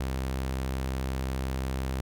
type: tone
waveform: sawtooth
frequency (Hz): 65.7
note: C2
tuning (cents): +8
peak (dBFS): -25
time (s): 0-2.01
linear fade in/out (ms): 5
effects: none